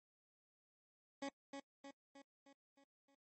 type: tone with echo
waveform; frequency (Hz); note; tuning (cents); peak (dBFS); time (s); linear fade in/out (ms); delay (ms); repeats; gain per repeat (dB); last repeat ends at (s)
20% pulse; 277.2; C#4; 0; -37; 1.22-1.29; 5; 310; 6; -5; 3.15
effects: noise-tail reverb RT60 0.1 s tail -23 dB re dry + MP3 32 kbps